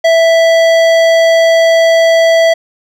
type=tone with hard clipping; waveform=sine; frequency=659.3 Hz; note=E5; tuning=in tune; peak=-7 dBFS; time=0.04-2.54 s; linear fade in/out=10 ms; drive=14 dB; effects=none